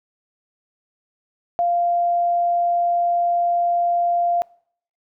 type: tone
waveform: sine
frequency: 695 Hz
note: F5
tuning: 9 cents flat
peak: -16 dBFS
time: 1.59-4.42 s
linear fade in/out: 0 ms
effects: noise-tail reverb RT60 0.6 s tail -25 dB re dry